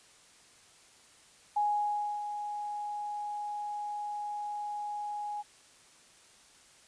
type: tone with ADSR envelope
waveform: sine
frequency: 831 Hz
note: G#5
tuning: 1 cent sharp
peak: -25 dBFS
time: 1.56-5.43 s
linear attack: 9 ms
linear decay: 640 ms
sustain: -9 dB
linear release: 27 ms
effects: white hiss -59 dBFS RMS until 6.87 s + resampled to 22050 Hz